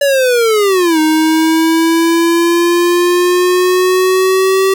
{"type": "linear two-way sweep", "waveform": "square", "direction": "down then up", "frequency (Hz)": [574, 311.1, 385.7], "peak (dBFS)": -9, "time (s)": [0.01, 4.74], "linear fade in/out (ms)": 5, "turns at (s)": 0.99, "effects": []}